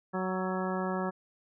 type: harmonic tone with a mistuned harmonic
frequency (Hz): 186.2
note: F#3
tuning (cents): +11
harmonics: 1 / 2 / 3 / 4 / 5 / 6 / 7 / 9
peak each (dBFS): -33 / -36 / -38 / -39 / -40 / -41 / -41 / -43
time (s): 0.13-1.11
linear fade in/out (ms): 20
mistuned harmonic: 7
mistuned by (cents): +25
effects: none